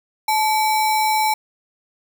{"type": "tone with sample-and-hold", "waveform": "sine", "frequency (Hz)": 866, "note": "A5", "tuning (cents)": -28, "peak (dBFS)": -15, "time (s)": [0.28, 1.34], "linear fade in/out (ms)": 5, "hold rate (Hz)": 3150, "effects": []}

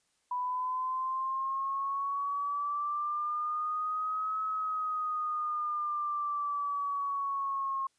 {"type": "linear two-way sweep", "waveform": "sine", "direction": "up then down", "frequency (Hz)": [987, 1285, 1076], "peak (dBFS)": -30, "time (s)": [0.31, 7.87], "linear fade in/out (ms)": 5, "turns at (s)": 4.41, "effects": ["white hiss -74 dBFS RMS until 7.98 s", "resampled to 22050 Hz"]}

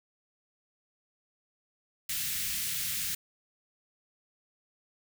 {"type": "band-stop noise", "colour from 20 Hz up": "white", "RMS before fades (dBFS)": -33, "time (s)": [2.09, 3.15], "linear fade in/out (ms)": 5, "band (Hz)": [200, 1700], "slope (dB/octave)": 24, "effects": []}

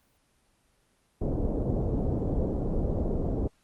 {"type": "low-pass noise", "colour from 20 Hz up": "pink", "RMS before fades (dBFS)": -28, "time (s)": [1.21, 3.48], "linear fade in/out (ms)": 10, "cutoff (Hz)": 580, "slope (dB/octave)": 24, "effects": ["pink hiss -68 dBFS RMS until 3.63 s", "Opus 24 kbps"]}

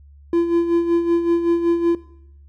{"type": "tone with tremolo", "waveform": "triangle", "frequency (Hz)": 340, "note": "F4", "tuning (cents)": -46, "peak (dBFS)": -11, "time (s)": [0.33, 1.95], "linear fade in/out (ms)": 2, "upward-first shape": "sine", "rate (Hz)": 5.3, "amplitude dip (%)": 65, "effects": ["noise-tail reverb RT60 0.8 s tail -18 dB re dry", "added 71 Hz sine -43 dBFS peak until 2.48 s"]}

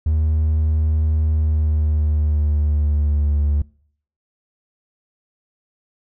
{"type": "tone with pitch glide", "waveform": "triangle", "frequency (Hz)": [77.78, 72.99], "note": ["D#2", "D2"], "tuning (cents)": [0, -10], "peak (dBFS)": -12, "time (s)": [0.06, 3.62], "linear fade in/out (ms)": 5, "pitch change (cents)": -110, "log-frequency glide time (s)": [1.31, 3.35], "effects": ["noise-tail reverb RT60 0.6 s tail -26 dB re dry", "tanh soft clip ceiling -8 dBFS"]}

